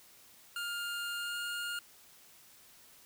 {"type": "tone with pitch glide", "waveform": "25% pulse", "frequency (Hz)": [1407, 1416], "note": ["F6", "F6"], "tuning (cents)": [12, 23], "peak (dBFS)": -32, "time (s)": [0.56, 1.79], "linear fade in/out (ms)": 2, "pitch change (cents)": 11, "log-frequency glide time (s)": [1.16, 1.36], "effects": ["white hiss -59 dBFS RMS until 3.05 s"]}